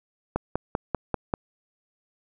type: click train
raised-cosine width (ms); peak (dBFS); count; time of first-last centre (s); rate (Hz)
1; -10; 6; 0.36-1.338; 5.11
effects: none